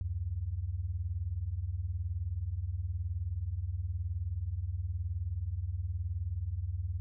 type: beating tone pair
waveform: sine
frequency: 73.42 / 92.42 Hz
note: D2 / F#2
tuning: 0 / -1 cents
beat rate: 19 Hz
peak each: -37 / -34 dBFS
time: 0.01-7 s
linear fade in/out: 0 ms
effects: none